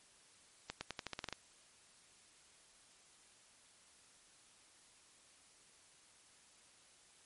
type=accelerating click train; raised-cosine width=0.2 ms; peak=-23 dBFS; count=10; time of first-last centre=0.7-1.327 s; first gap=110 ms; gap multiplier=0.88; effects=white hiss -65 dBFS RMS until 7.25 s + MP3 48 kbps